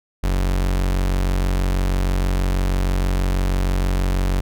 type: tone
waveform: 40% pulse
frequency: 46.25 Hz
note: F#1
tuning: in tune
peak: -16 dBFS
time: 0.23-4.41 s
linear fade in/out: 10 ms
effects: none